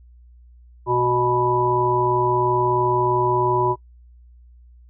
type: harmonic tone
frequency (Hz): 123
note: B2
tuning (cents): -7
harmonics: 1 / 3 / 5 / 7 / 8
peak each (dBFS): -26 / -20 / -30 / -28 / -20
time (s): 0.86-3.76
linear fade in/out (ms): 50
effects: noise-tail reverb RT60 0.1 s tail -24 dB re dry + added 60 Hz sine -45 dBFS peak until 4.89 s